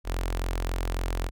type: tone with notch filter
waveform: sawtooth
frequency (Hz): 43.65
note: F1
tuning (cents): 0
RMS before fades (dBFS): -29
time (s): 0.04-1.31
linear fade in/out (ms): 50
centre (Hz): 160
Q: 0.67
effects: none